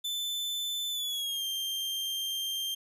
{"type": "tone with pitch glide", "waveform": "40% pulse", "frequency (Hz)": [3520, 3172], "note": ["A7", "G7"], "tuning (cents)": [0, 20], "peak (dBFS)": -30, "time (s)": [0.04, 2.75], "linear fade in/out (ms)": 10, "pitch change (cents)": -180, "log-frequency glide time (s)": [0.91, 1.45], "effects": []}